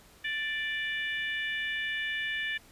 harmonic tone, 587.3 Hz, D5, in tune, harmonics 3 / 4 / 5 / 6, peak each -32 / -37 / -39 / -42 dBFS, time 0.24-2.58 s, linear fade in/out 10 ms, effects pink hiss -57 dBFS RMS until 2.71 s + resampled to 32000 Hz

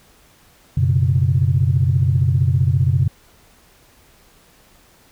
sine chord, F# suspended fourth, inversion none, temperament equal, 92.5 / 123.47 / 138.59 Hz, F#2 / B2 / C#3, 0 / 0 / 0 cents, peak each -17 dBFS, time 0.77-3.08 s, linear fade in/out 5 ms, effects tanh soft clip ceiling -4 dBFS + pink hiss -52 dBFS RMS until 5.11 s

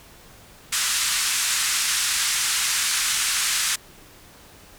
white band-pass noise, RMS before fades -23 dBFS, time 0.72-3.76 s, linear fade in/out 10 ms, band 1200 to 9600 Hz, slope 24 dB/octave, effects pink hiss -48 dBFS RMS until 4.78 s

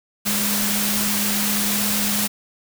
sine tone in noise, 206.3 Hz, G#3, 11 cents flat, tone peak -25 dBFS, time 0.25-2.28 s, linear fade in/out 20 ms, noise white, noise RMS -22 dBFS, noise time 0.25-2.28 s, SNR -6 dB, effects none

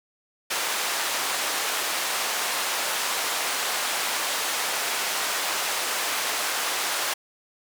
pink band-pass noise, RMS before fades -27 dBFS, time 0.5-7.14 s, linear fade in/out 10 ms, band 760 to 13000 Hz, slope 12 dB/octave, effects none

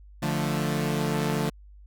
sawtooth chord, D minor, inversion none, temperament equal, 146.83 / 174.61 / 220 Hz, D3 / F3 / A3, 0 / 0 / 0 cents, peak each -24 / -26 / -26 dBFS, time 0.22-1.5 s, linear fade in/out 10 ms, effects added 50 Hz sine -46 dBFS peak until 1.86 s

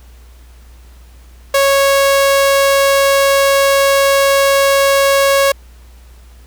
sawtooth tone, 552 Hz, C#5, 7 cents flat, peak -5 dBFS, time 1.54-5.52 s, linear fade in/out 5 ms, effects added 60 Hz sine -37 dBFS peak until 6.46 s + pink hiss -49 dBFS RMS until 6.46 s

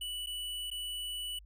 square tone with dropouts, 2960 Hz, F#7, in tune, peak -37 dBFS, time 0.01-1.39 s, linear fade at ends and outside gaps 5 ms, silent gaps 0.262-0.269 / 0.703-0.713 s, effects added 50 Hz sine -52 dBFS peak until 1.45 s

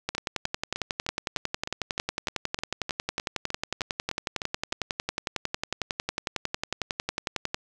two click trains, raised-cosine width 0.2 ms, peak -14 / -10 dBFS, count 16 / 83, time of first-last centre 0.15-4.723 / 0.09-7.545 s, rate 3.28 / 11 Hz, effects none

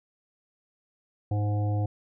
harmonic tone, 103.83 Hz, G#2, in tune, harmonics 1 / 3 / 5 / 7 / 8, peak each -24 / -36 / -39 / -38 / -48 dBFS, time 1.31-1.86 s, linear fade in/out 5 ms, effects none

